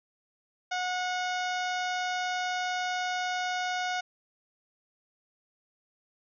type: harmonic tone with a mistuned harmonic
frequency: 729 Hz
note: F#5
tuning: 26 cents flat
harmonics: 1 / 2 / 3 / 4 / 5 / 6 / 7 / 8 / 9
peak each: -31 / -34 / -39 / -42 / -42 / -48 / -45 / -48 / -48 dBFS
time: 0.71-4.01 s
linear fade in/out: 10 ms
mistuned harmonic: 6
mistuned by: +29 cents
effects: none